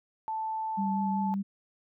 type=tone with pitch glide; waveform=sine; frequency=880 to 869.4 Hz; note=A5 to A5; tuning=0 to -21 cents; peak=-30 dBFS; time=0.28-1.34 s; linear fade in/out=0 ms; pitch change=-21 cents; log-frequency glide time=0.77-1.03 s
type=tone with vibrato; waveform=sine; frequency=196 Hz; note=G3; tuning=in tune; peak=-28 dBFS; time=0.77-1.43 s; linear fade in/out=20 ms; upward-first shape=triangle; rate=5.2 Hz; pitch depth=18 cents each way
effects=none